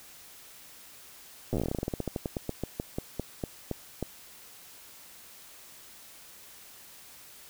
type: slowing click train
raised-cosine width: 2 ms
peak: -17 dBFS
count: 30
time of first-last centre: 1.53-4.027 s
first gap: 8 ms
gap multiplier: 1.14
effects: white hiss -51 dBFS RMS until 7.49 s